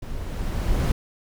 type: noise with level ramp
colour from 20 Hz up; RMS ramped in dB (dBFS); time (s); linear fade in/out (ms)
brown; -33 to -19; 0.02-0.92; 5
effects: none